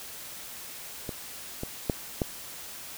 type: clicks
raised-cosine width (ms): 2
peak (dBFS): -20 / -19 / -11 / -12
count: 4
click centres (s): 1.092 / 1.634 / 1.898 / 2.218
effects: white hiss -42 dBFS RMS until 2.97 s